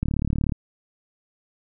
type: click train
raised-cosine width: 5 ms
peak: -11 dBFS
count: 19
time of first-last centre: 0.03-0.522 s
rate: 36.6 Hz
effects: none